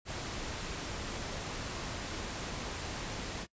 pink noise, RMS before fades -39 dBFS, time 0.05-3.47 s, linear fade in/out 50 ms, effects noise-tail reverb RT60 0.1 s tail -23 dB re dry + resampled to 16000 Hz

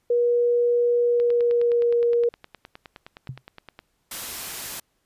sine tone with pitch glide, 480.1 to 473.8 Hz, B4 to A#4, -49 to +28 cents, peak -17 dBFS, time 0.1-2.29 s, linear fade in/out 5 ms, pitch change -23 cents, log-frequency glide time 1.01-1.97 s
click train, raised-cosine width 0.3 ms, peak -24 dBFS, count 26, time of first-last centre 1.2-3.791 s, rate 9.65 Hz
sine tone with exponential decay, 130 Hz, C3, 11 cents flat, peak -26 dBFS, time 3.29-3.42 s, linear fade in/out 2 ms, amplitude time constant 28 ms
white noise, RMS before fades -33 dBFS, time 4.11-4.8 s, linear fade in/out 5 ms
effects pink hiss -71 dBFS RMS until 5.05 s + resampled to 32000 Hz

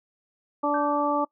harmonic tone, 291.2 Hz, D4, 15 cents flat, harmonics 1 / 2 / 3 / 4, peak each -27 / -27 / -27 / -27 dBFS, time 0.63-1.25 s, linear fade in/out 10 ms
sine tone with exponential decay, 1550 Hz, G6, 20 cents flat, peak -31 dBFS, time 0.74-1.15 s, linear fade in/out 2 ms, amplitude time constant 88 ms
effects noise-tail reverb RT60 0.1 s tail -23 dB re dry

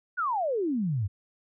sine exponential sweep, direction down, 1525 to 91 Hz, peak -25 dBFS, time 0.17-1.08 s, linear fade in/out 20 ms, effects none

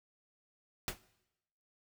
pink noise with exponential decay, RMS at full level -32 dBFS, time 0.88-0.99 s, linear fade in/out 1 ms, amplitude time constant 23 ms, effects noise-tail reverb RT60 0.9 s tail -20 dB re dry

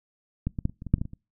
clicks, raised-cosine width 5 ms, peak -14 / -18 / -12 / -28 / -26 / -22 / -6 / -25 / -16 / -24 / -28 dBFS, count 11, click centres 0.47 / 0.588 / 0.654 / 0.696 / 0.821 / 0.867 / 0.94 / 0.983 / 1.015 / 1.054 / 1.134 s, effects noise-tail reverb RT60 0.3 s tail -25 dB re dry

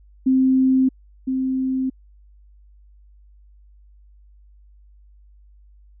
sine tone pair in turn, 261.6 / 261.6 Hz, C4 / C4, 0 / 0 cents, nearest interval unison, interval 0 cents, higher neither, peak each -13 / -19 dBFS, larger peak first, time 0.26-0.89 / 1.27-1.9 s, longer neither, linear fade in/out 10 ms, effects added 50 Hz sine -47 dBFS peak until 6 s

